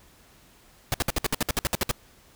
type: noise bursts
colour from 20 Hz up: pink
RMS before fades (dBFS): -24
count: 13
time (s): 0.92-1.913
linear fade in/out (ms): 0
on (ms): 21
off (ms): 60
effects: pink hiss -56 dBFS RMS until 2.35 s